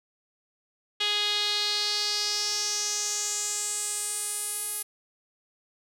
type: tone with band-pass filter sweep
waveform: sawtooth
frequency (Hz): 415.3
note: G#4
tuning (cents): 0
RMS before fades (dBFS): -29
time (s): 1-4.83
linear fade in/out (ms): 10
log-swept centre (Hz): 3400 to 11000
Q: 4.1
effects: none

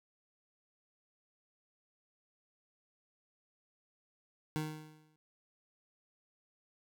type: tone with exponential decay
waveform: 25% pulse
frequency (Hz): 154.6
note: D#3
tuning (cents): -11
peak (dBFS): -28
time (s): 4.56-5.16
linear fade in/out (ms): 0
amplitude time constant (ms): 130
effects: none

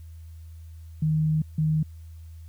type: tone bursts at uneven times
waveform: sine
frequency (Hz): 155.56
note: D#3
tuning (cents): 0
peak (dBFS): -20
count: 2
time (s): 1.02-1.42 / 1.58-1.83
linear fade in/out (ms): 5
effects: added 81 Hz sine -40 dBFS peak until 2.48 s + white hiss -64 dBFS RMS until 2.48 s

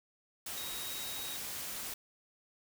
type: tone in noise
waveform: sine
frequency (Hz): 3790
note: A#7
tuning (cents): +28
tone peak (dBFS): -44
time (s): 0.57-1.37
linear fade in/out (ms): 5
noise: white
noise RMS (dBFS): -41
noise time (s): 0.46-1.94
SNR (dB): -6
effects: none

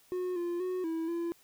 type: tone with pitch steps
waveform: triangle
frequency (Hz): 363.5 / 347 / 367 / 326.1 / 339.5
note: F#4 / F4 / F#4 / E4 / F4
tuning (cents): -31 / -11 / -14 / -19 / -49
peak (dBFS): -29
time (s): 0.12-1.32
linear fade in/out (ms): 0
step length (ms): 240
effects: white hiss -63 dBFS RMS until 1.43 s

